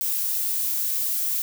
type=noise; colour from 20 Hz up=violet; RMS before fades=-25 dBFS; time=0.01-1.42 s; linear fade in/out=0 ms; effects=none